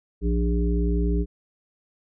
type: harmonic tone with a mistuned harmonic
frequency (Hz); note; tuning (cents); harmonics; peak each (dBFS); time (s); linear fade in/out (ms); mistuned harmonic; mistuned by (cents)
58.27; A#1; 0; 1 / 3 / 5 / 7; -21 / -27 / -30 / -30; 0.21-1.26; 50; 5; +35
effects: none